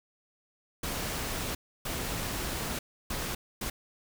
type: noise bursts at uneven times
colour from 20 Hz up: pink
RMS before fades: -34 dBFS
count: 4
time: 0.83-1.55 / 1.85-2.79 / 3.1-3.35 / 3.61-3.7 s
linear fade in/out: 5 ms
effects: none